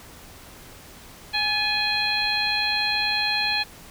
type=harmonic tone with a mistuned harmonic; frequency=830.6 Hz; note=G#5; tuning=in tune; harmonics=1 / 2 / 3 / 4 / 5; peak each=-30 / -29 / -26 / -30 / -25 dBFS; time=1.33-3.64 s; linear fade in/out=20 ms; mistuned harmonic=2; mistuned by=+58 cents; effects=pink hiss -45 dBFS RMS until 3.9 s